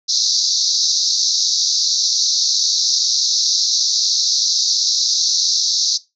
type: band-pass noise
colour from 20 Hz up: white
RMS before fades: -17 dBFS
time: 0.08-5.98 s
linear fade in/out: 20 ms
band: 3900 to 6200 Hz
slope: 96 dB/octave
effects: noise-tail reverb RT60 0.2 s tail -17 dB re dry